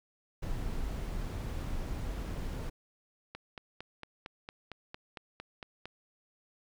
brown noise, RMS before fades -36 dBFS, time 0.42-2.7 s, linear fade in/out 10 ms
click train, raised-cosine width 0.3 ms, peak -26 dBFS, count 12, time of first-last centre 3.35-5.856 s, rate 4.39 Hz
effects none

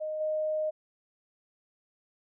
sine tone with level steps, 619 Hz, D#5, 9 cents flat, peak -31 / -27 dBFS, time 0-0.71 s, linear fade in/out 20 ms, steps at 0.2 s, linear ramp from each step 10 ms, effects none

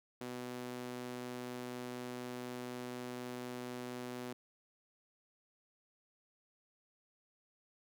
sawtooth tone with high-pass filter, 124.1 Hz, B2, 9 cents sharp, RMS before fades -44 dBFS, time 0.21-4.33 s, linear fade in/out 0 ms, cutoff 270 Hz, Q 1.4, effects none

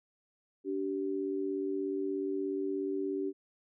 sine tone pair together, 289 / 385.8 Hz, D4 / G4, -28 / -28 cents, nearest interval perfect fourth, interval 500 cents, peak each -35 / -33 dBFS, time 0.64-3.33 s, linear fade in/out 50 ms, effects none

